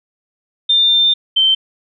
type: tone pair in turn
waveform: sine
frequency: 3601 / 3109 Hz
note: A7 / G7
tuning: +39 / -15 cents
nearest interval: minor third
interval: 254 cents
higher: first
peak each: -9 / -9 dBFS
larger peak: neither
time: 0.69-1.14 / 1.36-1.55 s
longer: first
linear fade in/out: 10 ms
effects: none